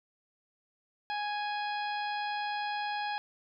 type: harmonic tone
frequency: 830.6 Hz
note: G#5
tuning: in tune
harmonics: 1 / 2 / 3 / 4 / 5 / 6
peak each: -33 / -39 / -43 / -45 / -47 / -49 dBFS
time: 1.1-3.18 s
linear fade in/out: 0 ms
effects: none